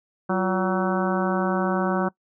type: harmonic tone with a mistuned harmonic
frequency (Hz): 188.1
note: F#3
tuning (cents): +29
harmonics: 1 / 2 / 3 / 4 / 5 / 6 / 7 / 8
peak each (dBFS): -24 / -27 / -29 / -30 / -31 / -32 / -32 / -33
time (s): 0.29-2.09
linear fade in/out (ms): 10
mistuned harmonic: 2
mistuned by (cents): -91
effects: noise-tail reverb RT60 0.1 s tail -22 dB re dry